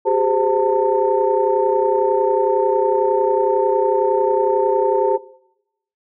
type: tone cluster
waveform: sine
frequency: 380.2 / 411.2 / 519 / 896 Hz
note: F#4 / G#4 / C5 / A5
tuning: +47 / -17 / -14 / +31 cents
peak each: -19 dBFS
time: 0.05-5.18 s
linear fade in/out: 20 ms
effects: noise-tail reverb RT60 0.8 s tail -20 dB re dry + tanh soft clip ceiling -3 dBFS